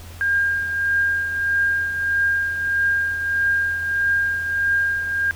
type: tone with tremolo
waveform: sine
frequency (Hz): 1609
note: G6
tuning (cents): +45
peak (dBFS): -15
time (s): 0.21-5.31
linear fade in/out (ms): 0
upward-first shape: triangle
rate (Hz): 1.6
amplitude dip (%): 60
effects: added 85 Hz sine -37 dBFS peak until 5.35 s + pink hiss -43 dBFS RMS until 5.35 s